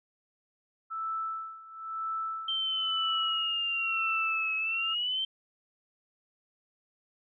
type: tone with tremolo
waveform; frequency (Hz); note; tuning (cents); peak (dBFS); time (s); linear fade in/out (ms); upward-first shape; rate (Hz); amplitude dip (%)
sine; 1318.5; E6; 0; -30; 0.9-4.95; 20; sine; 1; 85
type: exponential two-way sweep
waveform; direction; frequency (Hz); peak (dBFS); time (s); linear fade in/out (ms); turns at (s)
sine; down then up; 3136 to 2566 to 3136; -28; 2.48-5.25; 5; 4.56
effects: none